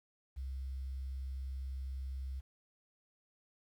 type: tone with quantisation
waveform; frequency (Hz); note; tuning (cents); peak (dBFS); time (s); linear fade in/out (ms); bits
sine; 66; C2; +16; -38; 0.36-2.41; 20; 11
effects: none